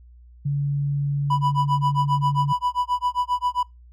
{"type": "tone", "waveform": "sine", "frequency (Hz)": 142.3, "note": "C#3", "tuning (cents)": 46, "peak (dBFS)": -20, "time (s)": [0.45, 2.53], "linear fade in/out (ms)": 10}
{"type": "tone with tremolo", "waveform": "triangle", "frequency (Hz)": 987.8, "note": "B5", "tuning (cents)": 0, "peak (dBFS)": -16, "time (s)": [1.3, 3.63], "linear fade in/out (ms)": 5, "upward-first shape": "sine", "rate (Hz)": 7.5, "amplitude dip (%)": 100}
{"effects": ["noise-tail reverb RT60 0.2 s tail -24 dB re dry", "added 60 Hz sine -45 dBFS peak until 3.92 s"]}